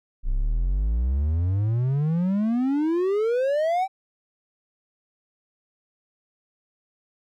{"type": "exponential sweep", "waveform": "triangle", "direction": "up", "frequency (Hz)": [30, 784], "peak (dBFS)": -18, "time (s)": [0.23, 3.88], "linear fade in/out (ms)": 50, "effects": []}